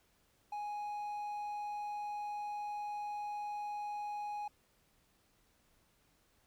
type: tone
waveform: triangle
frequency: 830.6 Hz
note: G#5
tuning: in tune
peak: -36 dBFS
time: 0.52-4.48 s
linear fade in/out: 5 ms
effects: pink hiss -72 dBFS RMS until 6.46 s